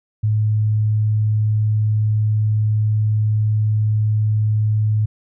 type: tone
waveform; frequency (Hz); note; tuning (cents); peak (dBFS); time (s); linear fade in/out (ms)
sine; 107.3; A2; -43; -14; 0.23-5.06; 10
effects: none